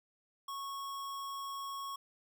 square tone, 1102 Hz, C#6, 11 cents flat, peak -40 dBFS, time 0.48-1.96 s, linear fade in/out 5 ms, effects none

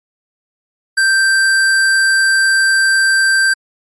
square tone, 1568 Hz, G6, in tune, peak -10 dBFS, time 0.97-3.54 s, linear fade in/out 10 ms, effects MP3 48 kbps

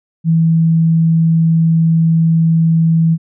sine tone, 163.5 Hz, E3, 14 cents flat, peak -8 dBFS, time 0.24-3.18 s, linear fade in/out 50 ms, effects none

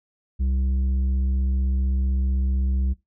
sine tone with tanh clipping, 65.41 Hz, C2, in tune, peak -21 dBFS, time 0.39-2.94 s, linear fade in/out 20 ms, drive 7 dB, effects noise-tail reverb RT60 0.2 s tail -21 dB re dry

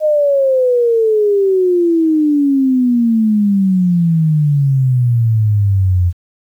sine exponential sweep, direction down, 622.3 to 86.3 Hz, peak -9 dBFS, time 0-6.13 s, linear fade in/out 50 ms, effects 8-bit

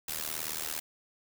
white noise with amplitude modulation, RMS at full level -32 dBFS, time 0.08-0.8 s, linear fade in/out 5 ms, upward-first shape sine, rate 77.8 Hz, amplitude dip 95%, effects none

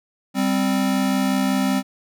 square tone pair together, 196.32 / 261.6 Hz, G3 / C4, +3 / 0 cents, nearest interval perfect fourth, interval 497 cents, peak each -22 / -21 dBFS, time 0.34-1.83 s, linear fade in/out 50 ms, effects none

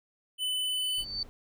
square tone, 3008 Hz, F#7, 28 cents sharp, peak -29 dBFS, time 0.38-1.05 s, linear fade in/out 50 ms
sine tone with exponential growth, 4545 Hz, C#8, 42 cents sharp, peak -28 dBFS, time 0.63-1.23 s, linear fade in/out 2 ms, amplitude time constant 130 ms
brown noise, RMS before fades -47 dBFS, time 0.98-1.29 s, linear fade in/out 0 ms
effects none

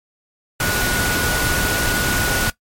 sine tone in noise, 1461 Hz, F#6, 22 cents flat, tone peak -22 dBFS, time 0.6-2.5 s, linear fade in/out 2 ms, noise pink, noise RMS -20 dBFS, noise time 0.6-2.5 s, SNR -5 dB, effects noise-tail reverb RT60 0.1 s tail -18 dB re dry + MP3 64 kbps

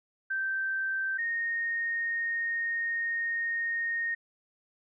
sine tone pair in turn, 1558 / 1852.8 Hz, G6 / A#6, -11 / -11 cents, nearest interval minor third, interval 300 cents, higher second, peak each -28 dBFS, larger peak neither, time 0.3-1.18 / 1.18-4.15 s, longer second, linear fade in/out 10 ms, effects none

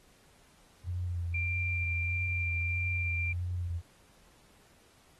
sine tone with vibrato, 87.31 Hz, F2, in tune, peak -31 dBFS, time 0.84-3.82 s, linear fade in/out 50 ms, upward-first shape sine, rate 1.6 Hz, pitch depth 42 cents each way
sine tone, 2372 Hz, D7, 17 cents sharp, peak -32 dBFS, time 1.34-3.33 s, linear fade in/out 5 ms
effects pink hiss -63 dBFS RMS until 5.19 s + AAC 32 kbps

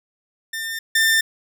sawtooth tone pair in turn, 1801 / 1794 Hz, A6 / A6, +40 / +33 cents, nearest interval unison, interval 7 cents, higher first, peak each -22 / -11 dBFS, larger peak second, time 0.53-0.79 / 0.95-1.21 s, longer neither, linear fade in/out 5 ms, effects none

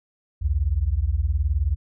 sine beating tone pair, 61.9 / 80.9 Hz, B1 / E2, +5 / -32 cents, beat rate 19 Hz, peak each -22 dBFS, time 0.41-1.76 s, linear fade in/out 20 ms, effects none

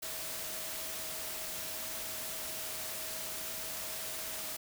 sine tone in noise, 639 Hz, D#5, 46 cents sharp, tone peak -51 dBFS, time 0.02-4.57 s, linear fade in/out 10 ms, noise white, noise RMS -40 dBFS, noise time 0.02-4.57 s, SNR -14 dB, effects none

